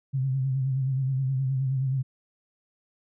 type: tone with vibrato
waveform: sine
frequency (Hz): 132.8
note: C3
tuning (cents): +26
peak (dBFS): -23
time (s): 0.13-2.03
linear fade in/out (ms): 20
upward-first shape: sine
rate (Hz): 9.5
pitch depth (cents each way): 54
effects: none